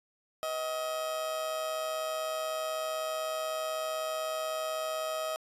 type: tone with amplitude modulation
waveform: 30% pulse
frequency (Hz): 633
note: D#5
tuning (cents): +30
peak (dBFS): -27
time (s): 0.43-5.36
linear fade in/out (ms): 0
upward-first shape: sine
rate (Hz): 136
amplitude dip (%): 50
effects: resampled to 32000 Hz